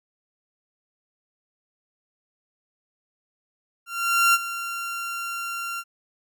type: tone with ADSR envelope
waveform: 30% pulse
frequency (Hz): 1379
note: F6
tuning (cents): -22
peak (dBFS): -12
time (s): 3.86-5.84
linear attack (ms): 480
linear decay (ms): 36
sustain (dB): -14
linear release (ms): 52
effects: none